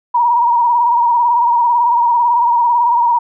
sine tone with vibrato, 952 Hz, A#5, 36 cents sharp, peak -9 dBFS, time 0.14-3.19 s, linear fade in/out 10 ms, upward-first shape sine, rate 18 Hz, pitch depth 53 cents each way, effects none

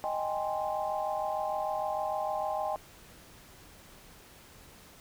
sine chord, Ab major seventh, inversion second, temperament equal, 622.3 / 784 / 830.6 / 1046.5 Hz, Eb5 / G5 / Ab5 / C6, 0 / 0 / 0 / 0 cents, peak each -34 / -34 / -36 / -39 dBFS, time 0.04-2.76 s, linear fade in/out 0 ms, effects pink hiss -54 dBFS RMS until 5 s

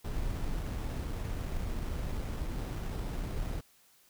brown noise with sample-and-hold, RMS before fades -35 dBFS, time 0.04-3.61 s, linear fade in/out 10 ms, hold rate 4410 Hz, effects white hiss -64 dBFS RMS until 4.09 s

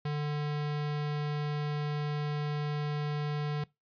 square tone, 148.2 Hz, D3, 16 cents sharp, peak -31 dBFS, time 0.05-3.64 s, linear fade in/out 5 ms, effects noise-tail reverb RT60 0.2 s tail -22 dB re dry + resampled to 11025 Hz

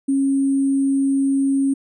sine tone with sample-and-hold, 273.4 Hz, C#4, 24 cents flat, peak -15 dBFS, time 0.08-1.74 s, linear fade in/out 10 ms, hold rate 8820 Hz, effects resampled to 32000 Hz

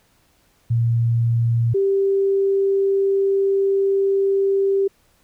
sine tone pair in turn, 116.6 / 392.2 Hz, A#2 / G4, +1 / +1 cents, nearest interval octave + major sixth, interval 2100 cents, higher second, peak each -15 dBFS, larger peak neither, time 0.7-1.74 / 1.74-4.88 s, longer second, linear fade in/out 10 ms, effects pink hiss -60 dBFS RMS until 5.23 s

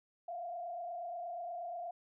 sine tone with frequency modulation, 695 Hz, F5, 9 cents flat, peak -39 dBFS, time 0.28-1.91 s, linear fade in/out 5 ms, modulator 28.4 Hz, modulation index 0.99, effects none

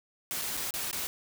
white noise with dropouts, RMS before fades -34 dBFS, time 0.31-1.07 s, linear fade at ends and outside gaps 0 ms, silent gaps 0.415-0.419 / 0.569-0.573 / 0.707-0.739 / 0.912-0.929 s, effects none

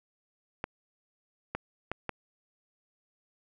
clicks, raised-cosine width 0.5 ms, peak -17 dBFS, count 4, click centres 0.641 / 1.55 / 1.916 / 2.093 s, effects none

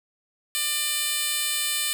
10% pulse tone with high-pass filter, 597 Hz, D5, 28 cents sharp, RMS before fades -26 dBFS, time 0.55-1.93 s, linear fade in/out 0 ms, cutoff 3800 Hz, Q 0.51, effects none

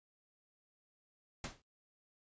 pink noise with exponential decay, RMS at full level -38 dBFS, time 1.44-1.62 s, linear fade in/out 2 ms, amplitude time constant 39 ms, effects noise-tail reverb RT60 0.2 s tail -25 dB re dry + resampled to 16000 Hz

